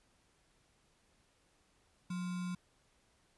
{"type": "tone with sample-and-hold", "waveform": "sine", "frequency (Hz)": 180, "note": "F#3", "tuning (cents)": -47, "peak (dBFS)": -36, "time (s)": [2.1, 2.55], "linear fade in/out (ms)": 5, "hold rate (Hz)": 1225, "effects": ["pink hiss -72 dBFS RMS until 3.37 s", "resampled to 24000 Hz"]}